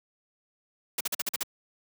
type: noise bursts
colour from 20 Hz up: white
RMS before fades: -29 dBFS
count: 7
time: 0.98-1.432 s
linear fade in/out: 5 ms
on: 26 ms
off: 45 ms
effects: high-pass 150 Hz 12 dB/octave